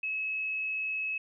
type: tone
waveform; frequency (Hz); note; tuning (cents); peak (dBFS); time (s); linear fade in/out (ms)
sine; 2578; E7; -39; -30; 0.03-1.18; 5
effects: none